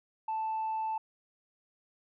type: tone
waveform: sine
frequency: 880 Hz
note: A5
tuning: in tune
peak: -29 dBFS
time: 0.28-0.98 s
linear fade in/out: 5 ms
effects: tanh soft clip ceiling -28 dBFS